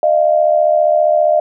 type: tone pair together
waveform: sine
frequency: 612 / 687 Hz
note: D#5 / F5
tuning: -29 / -29 cents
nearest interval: major second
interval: 200 cents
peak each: -11 / -13 dBFS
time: 0.03-1.4 s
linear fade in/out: 2 ms
effects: none